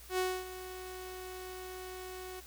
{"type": "tone with ADSR envelope", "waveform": "sawtooth", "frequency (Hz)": 370, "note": "F#4", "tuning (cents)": 0, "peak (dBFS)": -25, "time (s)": [0.09, 2.41], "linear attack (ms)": 92, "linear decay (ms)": 260, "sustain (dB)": -14, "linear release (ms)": 19, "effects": ["added 60 Hz sine -54 dBFS peak until 2.46 s", "white hiss -54 dBFS RMS until 2.46 s"]}